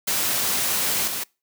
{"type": "noise with level steps", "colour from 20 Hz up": "white", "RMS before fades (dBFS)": [-23, -28], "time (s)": [0.07, 1.24], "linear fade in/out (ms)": 10, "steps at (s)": 1.07, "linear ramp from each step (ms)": 10, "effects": ["noise-tail reverb RT60 0.3 s tail -26 dB re dry", "high-pass 100 Hz 12 dB/octave"]}